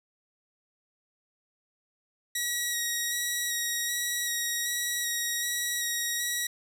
10% pulse tone with vibrato, 1907 Hz, A#6, 39 cents sharp, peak -19 dBFS, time 2.35-6.47 s, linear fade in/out 5 ms, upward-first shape square, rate 1.3 Hz, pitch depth 13 cents each way, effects none

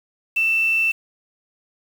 sine tone with quantisation, 2667 Hz, E7, 20 cents sharp, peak -16 dBFS, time 0.36-0.92 s, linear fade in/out 10 ms, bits 6, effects none

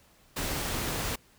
pink noise, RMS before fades -32 dBFS, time 0.36-1.16 s, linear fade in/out 10 ms, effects pink hiss -61 dBFS RMS until 1.38 s

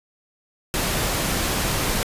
pink noise, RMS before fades -23 dBFS, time 0.74-2.03 s, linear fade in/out 0 ms, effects resampled to 32000 Hz

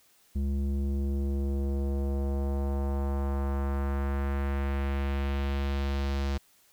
square tone with low-pass filter sweep, 69.2 Hz, C#2, 2 cents flat, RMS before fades -29 dBFS, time 0.35-6.38 s, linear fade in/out 10 ms, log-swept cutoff 220 to 5200 Hz, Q 1.3, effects white hiss -63 dBFS RMS until 6.72 s

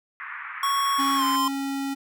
pink band-pass noise, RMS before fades -36 dBFS, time 0.2-1.36 s, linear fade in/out 0 ms, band 1100 to 2200 Hz, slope 48 dB/octave
square tone with pitch glide, 1108.7 to 1040.4 Hz, C#6 to C6, 0 to -10 cents, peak -22 dBFS, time 0.63-1.48 s, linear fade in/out 2 ms, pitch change -110 cents, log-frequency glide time 1.16-1.24 s
square tone, 274.7 Hz, C#4, 16 cents flat, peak -27 dBFS, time 0.98-1.95 s, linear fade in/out 20 ms
effects none

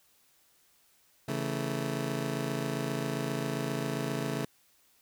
20% pulse chord, A major, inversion first, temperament just, 137.5 / 165 / 220 Hz, C#3 / E3 / A3, -14 / +2 / 0 cents, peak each -29 / -33 / -31 dBFS, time 1.28-4.45 s, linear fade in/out 5 ms, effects white hiss -66 dBFS RMS until 5.01 s

